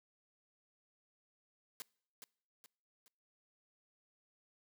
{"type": "noise with echo", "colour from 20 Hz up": "white", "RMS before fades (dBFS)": -45, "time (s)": [1.8, 1.82], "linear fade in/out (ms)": 0, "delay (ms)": 420, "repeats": 3, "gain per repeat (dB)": -7, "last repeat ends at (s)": 3.08, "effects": ["noise-tail reverb RT60 0.6 s tail -25 dB re dry"]}